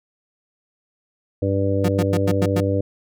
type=harmonic tone; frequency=98.3 Hz; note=G2; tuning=5 cents sharp; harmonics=1 / 2 / 3 / 4 / 5 / 6; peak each=-21 / -30 / -24 / -31 / -23 / -28 dBFS; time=1.42-2.81 s; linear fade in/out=5 ms
type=tone bursts; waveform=35% pulse; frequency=178 Hz; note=F3; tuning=33 cents sharp; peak=-17 dBFS; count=6; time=1.84-2.604 s; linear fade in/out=5 ms; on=44 ms; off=100 ms
effects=none